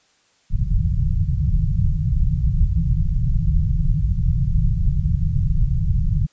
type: low-pass noise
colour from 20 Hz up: pink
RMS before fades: -18 dBFS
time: 0.5-6.27 s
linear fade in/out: 20 ms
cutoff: 170 Hz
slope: 96 dB/octave
effects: white hiss -60 dBFS RMS until 6.32 s + resampled to 16000 Hz